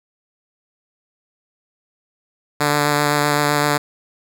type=tone with vibrato; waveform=5% pulse; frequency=146.83 Hz; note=D3; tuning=in tune; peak=-4 dBFS; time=2.6-3.78 s; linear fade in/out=10 ms; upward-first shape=sine; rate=7.8 Hz; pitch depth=13 cents each way; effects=none